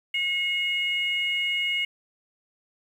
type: tone pair together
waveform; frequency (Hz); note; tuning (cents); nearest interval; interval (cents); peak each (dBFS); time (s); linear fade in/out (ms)
sine; 2171 / 2876; C#7 / F#7; -37 / -50; perfect fourth; 487; -25 / -26; 0.14-1.85; 5
effects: tanh soft clip ceiling -16 dBFS + 9-bit